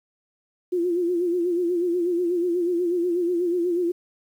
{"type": "tone with vibrato", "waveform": "sine", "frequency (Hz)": 350, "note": "F4", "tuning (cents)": 4, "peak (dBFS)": -20, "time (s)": [0.72, 3.92], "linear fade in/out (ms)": 10, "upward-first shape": "sine", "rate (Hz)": 8.2, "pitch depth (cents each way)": 68, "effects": ["9-bit"]}